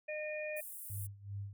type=harmonic tone; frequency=610 Hz; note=D#5; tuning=34 cents flat; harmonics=1 / 3 / 4; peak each=-39 / -48 / -43 dBFS; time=0.08-0.61 s; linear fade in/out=10 ms
type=high-pass noise; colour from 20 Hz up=pink; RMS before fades=-47 dBFS; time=0.56-1.07 s; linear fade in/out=10 ms; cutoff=9000 Hz; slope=48 dB/octave
type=tone with tremolo; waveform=sine; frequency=100 Hz; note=G2; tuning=35 cents sharp; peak=-38 dBFS; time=0.9-1.53 s; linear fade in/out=0 ms; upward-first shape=sine; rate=2.6 Hz; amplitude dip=85%
effects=none